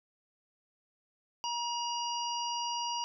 harmonic tone, 952 Hz, A#5, 36 cents sharp, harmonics 1 / 3 / 5 / 6, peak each -34 / -39 / -41 / -42 dBFS, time 1.44-3.04 s, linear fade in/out 0 ms, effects none

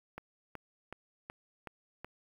click train, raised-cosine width 0.5 ms, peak -27 dBFS, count 6, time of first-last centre 0.18-2.046 s, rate 2.68 Hz, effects 9-bit

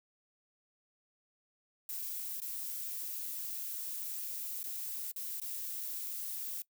violet noise with dropouts, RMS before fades -40 dBFS, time 1.89-6.62 s, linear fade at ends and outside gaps 2 ms, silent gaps 2.402-2.417 / 4.631-4.639 / 5.116-5.161 / 5.4-5.416 s, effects noise-tail reverb RT60 0.1 s tail -21 dB re dry

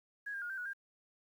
sine tone with pitch steps, 1660 / 1602 / 1432 / 1565 / 1464 / 1601 Hz, G#6 / G6 / F6 / G6 / F#6 / G6, -1 / +37 / +43 / -3 / -19 / +36 cents, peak -38 dBFS, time 0.26-0.734 s, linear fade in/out 10 ms, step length 79 ms, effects 11-bit

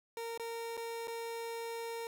30% pulse tone with dropouts, 461.4 Hz, A#4, 18 cents flat, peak -36 dBFS, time 0.17-2.07 s, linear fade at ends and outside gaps 1 ms, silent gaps 0.376-0.397 / 0.769-0.775 / 1.073-1.08 s, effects none

